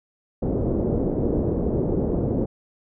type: low-pass noise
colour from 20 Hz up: white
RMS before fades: -23 dBFS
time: 0.42-2.46 s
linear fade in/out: 10 ms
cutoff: 450 Hz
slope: 24 dB/octave
effects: none